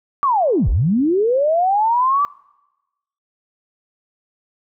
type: linear two-way sweep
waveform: sine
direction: down then up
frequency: 1175 to 35 to 1175 Hz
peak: -13 dBFS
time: 0.23-2.25 s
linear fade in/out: 0 ms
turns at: 0.69 s
effects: noise-tail reverb RT60 1.0 s tail -24 dB re dry